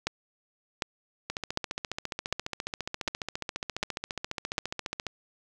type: two click trains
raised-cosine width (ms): 0.2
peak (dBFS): -10 / -15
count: 7 / 56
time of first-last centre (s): 0.07-4.581 / 1.3-5.067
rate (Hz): 1.33 / 14.6
effects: none